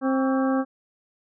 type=harmonic tone with a mistuned harmonic; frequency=264.9 Hz; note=C4; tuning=22 cents sharp; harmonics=1 / 2 / 3 / 4 / 5 / 6; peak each=-21 / -27 / -31 / -33 / -35 / -37 dBFS; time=0.01-0.65 s; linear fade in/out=50 ms; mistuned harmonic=4; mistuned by=+110 cents; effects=none